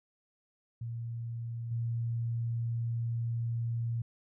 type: tone with level steps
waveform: sine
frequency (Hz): 116.54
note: A#2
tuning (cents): 0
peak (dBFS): -35 / -30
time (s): 0.81-4.02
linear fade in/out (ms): 5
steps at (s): 1.71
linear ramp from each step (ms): 5
effects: none